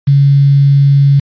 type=tone with quantisation; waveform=sine; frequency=140 Hz; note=C#3; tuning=18 cents sharp; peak=-4 dBFS; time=0.07-1.2 s; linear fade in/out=10 ms; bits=5; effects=resampled to 11025 Hz